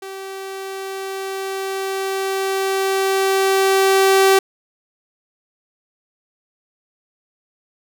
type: tone with level ramp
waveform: sawtooth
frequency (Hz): 386.3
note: G4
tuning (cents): -25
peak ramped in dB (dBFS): -26 to -6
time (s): 0.02-4.39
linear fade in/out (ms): 5
effects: none